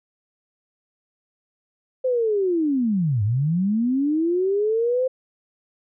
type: linear two-way sweep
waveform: sine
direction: down then up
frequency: 523.3 to 98 to 523.3 Hz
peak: -18 dBFS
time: 2.04-5.08 s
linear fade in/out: 10 ms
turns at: 3.23 s
effects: none